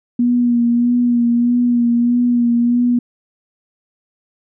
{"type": "tone with vibrato", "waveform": "sine", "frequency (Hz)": 240, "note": "B3", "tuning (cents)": -49, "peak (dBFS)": -11, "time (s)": [0.19, 2.99], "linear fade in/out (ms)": 5, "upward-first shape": "sine", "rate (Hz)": 1.6, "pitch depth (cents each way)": 27, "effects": []}